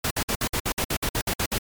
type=noise bursts; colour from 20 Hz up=pink; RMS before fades=-25 dBFS; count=13; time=0.04-1.583 s; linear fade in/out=5 ms; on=67 ms; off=56 ms; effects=MP3 96 kbps